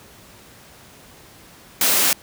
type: high-pass noise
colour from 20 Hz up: white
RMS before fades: -17 dBFS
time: 1.81-2.13 s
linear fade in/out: 2 ms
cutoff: 140 Hz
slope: 48 dB/octave
effects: pink hiss -46 dBFS RMS until 2.22 s + high-pass 60 Hz 12 dB/octave